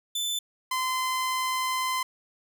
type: tone pair in turn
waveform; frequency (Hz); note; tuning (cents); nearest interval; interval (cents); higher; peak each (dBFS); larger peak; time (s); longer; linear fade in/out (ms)
sawtooth; 3520 / 1030.3; A7 / C6; 0 / -27; octave + major sixth; 2127; first; -24 / -22; second; 0.15-0.39 / 0.71-2.03; second; 5
effects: none